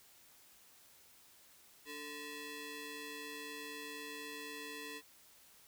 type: ring-modulated tone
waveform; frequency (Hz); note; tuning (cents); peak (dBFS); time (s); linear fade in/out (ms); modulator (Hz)
15% pulse; 736; F#5; -9; -35; 1.85-5.02; 50; 1180
effects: white hiss -63 dBFS RMS until 5.67 s